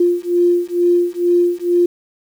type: beating tone pair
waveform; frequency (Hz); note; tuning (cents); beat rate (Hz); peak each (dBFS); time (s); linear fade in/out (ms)
sine; 349.2 / 351.4; F4 / F4; 0 / +11; 2.2; -15; 0-1.86; 5
effects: 7-bit